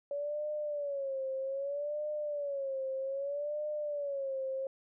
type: tone with vibrato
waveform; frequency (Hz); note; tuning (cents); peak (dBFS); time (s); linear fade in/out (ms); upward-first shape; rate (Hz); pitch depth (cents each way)
sine; 565; C#5; +33; -33; 0.11-4.67; 2; sine; 0.63; 110
effects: none

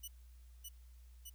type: tone with echo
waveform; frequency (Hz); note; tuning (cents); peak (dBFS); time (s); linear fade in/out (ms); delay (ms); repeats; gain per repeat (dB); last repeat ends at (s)
5% pulse; 2960; F#7; 0; -36; 0.03-0.08; 10; 610; 2; -2; 1.3
effects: added 60 Hz sine -55 dBFS peak until 1.34 s + white hiss -73 dBFS RMS until 1.34 s

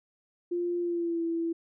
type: tone with pitch glide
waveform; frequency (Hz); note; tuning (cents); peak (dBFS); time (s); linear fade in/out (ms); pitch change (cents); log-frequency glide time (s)
sine; 349.2 to 332.9; F4 to E4; 0 to +17; -27; 0.51-1.53; 10; -83; 0.8-1.23
effects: none

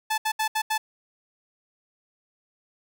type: tone bursts at uneven times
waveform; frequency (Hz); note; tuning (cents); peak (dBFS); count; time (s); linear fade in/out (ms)
sawtooth; 871; A5; -18; -19; 5; 0.1-0.18 / 0.25-0.32 / 0.39-0.48 / 0.55-0.62 / 0.7-0.78; 10
effects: none

